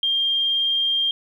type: tone with vibrato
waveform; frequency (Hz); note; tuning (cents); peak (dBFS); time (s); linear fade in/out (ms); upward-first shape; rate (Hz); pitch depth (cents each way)
sine; 3200; G7; +35; -18; 0.03-1.11; 2; triangle; 19; 11
effects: 9-bit